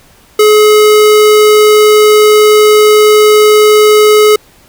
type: tone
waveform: square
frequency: 424.6 Hz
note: G#4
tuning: 38 cents sharp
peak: -3 dBFS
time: 0.39-4.36 s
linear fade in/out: 5 ms
effects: pink hiss -43 dBFS RMS until 4.68 s